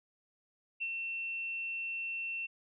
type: tone with ADSR envelope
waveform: sine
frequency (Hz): 2700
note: E7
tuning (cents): +41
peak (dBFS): -32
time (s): 0.8-2.47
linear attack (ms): 22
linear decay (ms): 56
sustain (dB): -3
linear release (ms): 17
effects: none